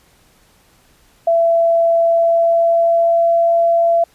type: tone with pitch glide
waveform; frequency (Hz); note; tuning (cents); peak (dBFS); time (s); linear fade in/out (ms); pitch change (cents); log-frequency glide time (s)
sine; 670 to 675.8; E5 to E5; +28 to +43; -10; 1.27-4.04; 5; +15; 1.97-3.51
effects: pink hiss -53 dBFS RMS until 4.14 s + resampled to 32000 Hz